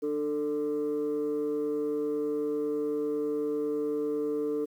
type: tone pair together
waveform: sine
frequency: 297 / 445 Hz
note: D4 / A4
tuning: +20 / +20 cents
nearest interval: perfect fifth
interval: 700 cents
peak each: -30 / -27 dBFS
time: 0.02-4.66 s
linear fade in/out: 20 ms
effects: tanh soft clip ceiling -24 dBFS + 10-bit